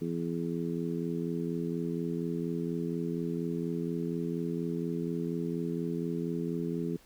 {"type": "harmonic tone", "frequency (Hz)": 84.2, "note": "E2", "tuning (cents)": 37, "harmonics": [2, 3, 4, 5], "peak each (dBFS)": [-34, -36, -37, -38], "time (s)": [0.01, 6.97], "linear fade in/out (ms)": 10, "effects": ["pink hiss -60 dBFS RMS until 7.05 s"]}